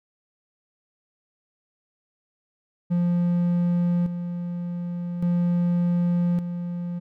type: tone with tremolo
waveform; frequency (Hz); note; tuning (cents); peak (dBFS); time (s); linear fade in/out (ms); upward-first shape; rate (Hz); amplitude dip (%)
triangle; 174.61; F3; 0; -17; 2.9-7; 20; square; 0.43; 60
effects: none